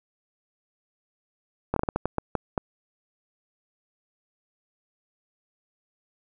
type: slowing click train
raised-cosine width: 1 ms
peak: -10 dBFS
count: 10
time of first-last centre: 1.74-2.578 s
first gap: 23 ms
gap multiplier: 1.33
effects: none